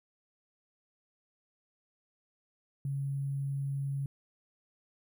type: tone with sample-and-hold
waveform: sine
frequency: 138.59 Hz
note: C#3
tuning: in tune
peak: -31 dBFS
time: 2.85-4.06 s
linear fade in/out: 2 ms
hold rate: 11025 Hz
effects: none